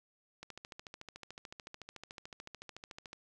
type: click train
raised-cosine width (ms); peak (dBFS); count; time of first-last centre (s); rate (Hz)
0.2; -29; 38; 0.43-3.131; 13.7
effects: none